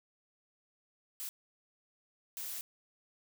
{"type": "noise bursts at uneven times", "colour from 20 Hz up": "blue", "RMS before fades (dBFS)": -41, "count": 2, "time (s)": [[1.2, 1.29], [2.37, 2.61]], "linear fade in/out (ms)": 0, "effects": []}